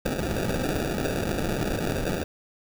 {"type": "noise with sample-and-hold", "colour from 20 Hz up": "white", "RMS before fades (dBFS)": -27, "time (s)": [0.05, 2.24], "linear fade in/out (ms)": 10, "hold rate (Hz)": 1050, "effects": []}